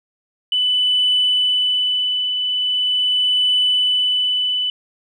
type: tone with tremolo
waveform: sine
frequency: 2992 Hz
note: F#7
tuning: 19 cents sharp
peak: -12 dBFS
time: 0.52-4.7 s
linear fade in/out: 2 ms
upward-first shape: triangle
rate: 0.41 Hz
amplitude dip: 50%
effects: tanh soft clip ceiling -8 dBFS